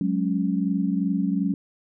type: chord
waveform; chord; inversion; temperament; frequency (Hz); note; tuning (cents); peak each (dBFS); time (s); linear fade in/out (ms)
sine; F# suspended second; none; equal; 185 / 207.7 / 277.2; F#3 / G#3 / C#4; 0 / 0 / 0; -24 / -26 / -26; 0.01-1.54; 2
effects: none